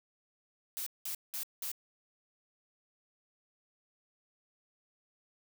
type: noise bursts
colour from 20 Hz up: blue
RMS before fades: -38 dBFS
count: 4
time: 0.77-1.716 s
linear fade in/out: 0 ms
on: 94 ms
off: 190 ms
effects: none